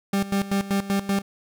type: tone with tremolo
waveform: 40% pulse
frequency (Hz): 197.7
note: G3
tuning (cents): +15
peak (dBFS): -19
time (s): 0.13-1.22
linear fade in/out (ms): 5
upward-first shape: square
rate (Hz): 5.2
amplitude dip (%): 80
effects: none